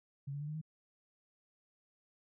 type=tone with pitch steps; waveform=sine; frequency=139.1 / 143.42 / 147.88 / 152.48 / 157.22 Hz; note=C#3 / D3 / D3 / D#3 / D#3; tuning=+6 / -41 / +12 / -35 / +18 cents; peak=-38 dBFS; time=0.27-0.615 s; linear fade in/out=10 ms; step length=69 ms; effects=none